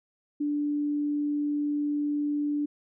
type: tone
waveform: sine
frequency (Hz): 293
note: D4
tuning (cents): -4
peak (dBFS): -25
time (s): 0.4-2.66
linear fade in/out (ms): 10
effects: none